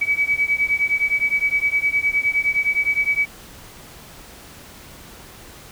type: beating tone pair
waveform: sine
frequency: 2276 / 2285.7 Hz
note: C#7 / D7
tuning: +45 / -48 cents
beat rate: 9.7 Hz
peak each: -20 dBFS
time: 0.01-3.26 s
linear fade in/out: 10 ms
effects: pink hiss -42 dBFS RMS until 5.71 s